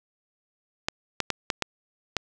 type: clicks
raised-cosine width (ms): 0.2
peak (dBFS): -7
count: 6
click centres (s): 0.885 / 1.203 / 1.303 / 1.502 / 1.623 / 2.167
effects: none